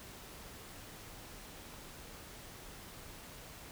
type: silence
effects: pink hiss -51 dBFS RMS until 3.71 s